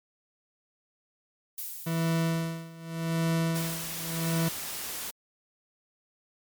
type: noise with exponential decay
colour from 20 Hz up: violet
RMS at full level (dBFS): -34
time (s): 1.58-2.92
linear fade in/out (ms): 0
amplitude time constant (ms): 290
type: tone with tremolo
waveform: 40% pulse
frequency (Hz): 164.4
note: E3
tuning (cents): -4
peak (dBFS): -23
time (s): 1.86-4.49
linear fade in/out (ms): 10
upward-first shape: sine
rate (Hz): 0.85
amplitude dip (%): 90
type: noise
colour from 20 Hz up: white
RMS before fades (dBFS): -36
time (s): 3.55-5.11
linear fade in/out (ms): 10
effects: MP3 96 kbps